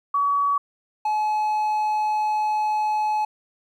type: tone pair in turn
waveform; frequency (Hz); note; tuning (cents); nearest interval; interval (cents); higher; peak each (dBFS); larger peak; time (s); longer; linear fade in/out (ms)
sine / triangle; 1134 / 853; C#6 / G#5; +39 / +46; perfect fourth; 493; first; -18; neither; 0.14-0.58 / 1.05-3.25; second; 5
effects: 10-bit